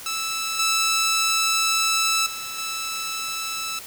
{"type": "tone with level steps", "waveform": "10% pulse", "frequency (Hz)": 1316, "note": "E6", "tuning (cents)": -3, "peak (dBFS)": [-17, -11, -23, -19], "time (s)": [0.06, 3.79], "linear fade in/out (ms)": 2, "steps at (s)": [0.59, 2.26, 2.58], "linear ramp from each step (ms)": 5, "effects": ["white hiss -39 dBFS RMS until 3.86 s"]}